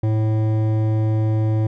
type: tone with hard clipping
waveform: sine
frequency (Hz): 109.2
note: A2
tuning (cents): -13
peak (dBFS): -18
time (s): 0.03-1.67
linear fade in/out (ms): 5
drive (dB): 12
effects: none